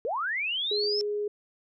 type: linear sweep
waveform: sine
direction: up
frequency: 415.3 to 5390 Hz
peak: -27 dBFS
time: 0.05-1.01 s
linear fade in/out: 0 ms
type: tone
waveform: sine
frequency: 415.3 Hz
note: G#4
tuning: in tune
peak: -27 dBFS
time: 0.71-1.28 s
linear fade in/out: 5 ms
effects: none